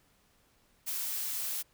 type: noise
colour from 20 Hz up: blue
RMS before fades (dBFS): -35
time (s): 0.86-1.63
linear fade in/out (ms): 20
effects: pink hiss -68 dBFS RMS until 1.73 s